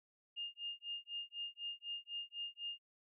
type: tone with tremolo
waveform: sine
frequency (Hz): 2824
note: F7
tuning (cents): +19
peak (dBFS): -39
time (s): 0.36-2.79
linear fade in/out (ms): 20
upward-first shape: sine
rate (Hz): 4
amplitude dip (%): 100
effects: none